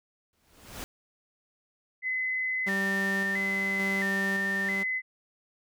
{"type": "noise with exponential growth", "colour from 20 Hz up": "pink", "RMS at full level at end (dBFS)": -36, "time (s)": [0.33, 0.84], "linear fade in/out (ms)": 0, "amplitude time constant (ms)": 110}
{"type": "tone with vibrato", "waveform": "sine", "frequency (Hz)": 1917, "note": "A#6", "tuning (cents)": 48, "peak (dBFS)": -27, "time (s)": [2.02, 5.02], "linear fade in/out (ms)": 50, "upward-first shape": "square", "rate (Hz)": 0.75, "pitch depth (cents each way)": 100}
{"type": "tone with tremolo", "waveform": "sawtooth", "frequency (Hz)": 194.7, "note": "G3", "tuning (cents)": -12, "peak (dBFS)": -26, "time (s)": [2.66, 4.84], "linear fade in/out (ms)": 20, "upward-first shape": "square", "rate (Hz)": 0.88, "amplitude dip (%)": 30}
{"effects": []}